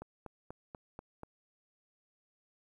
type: click train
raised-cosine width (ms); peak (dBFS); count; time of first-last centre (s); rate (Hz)
1; -30; 6; 0.02-1.234; 4.12
effects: 11-bit